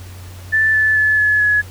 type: tone with pitch steps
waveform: sine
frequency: 1760 / 1742.8 / 1725.8 / 1708.9 / 1692.2 Hz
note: A6 / A6 / A6 / G#6 / G#6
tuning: 0 / -17 / -34 / +49 / +32 cents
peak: -11 dBFS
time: 0.52-1.62 s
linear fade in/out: 20 ms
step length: 220 ms
effects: added 91 Hz sine -32 dBFS peak until 1.7 s + pink hiss -41 dBFS RMS until 1.7 s